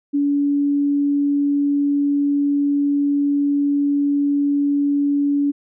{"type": "tone", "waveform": "sine", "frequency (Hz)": 285.4, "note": "D4", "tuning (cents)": -49, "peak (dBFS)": -15, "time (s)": [0.13, 5.52], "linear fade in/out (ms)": 20, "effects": []}